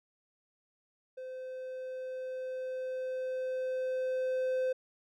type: tone with level ramp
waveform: triangle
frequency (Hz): 515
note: C5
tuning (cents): -28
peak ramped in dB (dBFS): -38 to -26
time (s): 1.17-4.73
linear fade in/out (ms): 10
effects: none